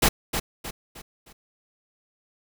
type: noise with echo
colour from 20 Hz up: pink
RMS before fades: -18 dBFS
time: 0.02-0.09 s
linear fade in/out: 10 ms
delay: 310 ms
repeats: 4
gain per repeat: -8 dB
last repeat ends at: 1.33 s
effects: none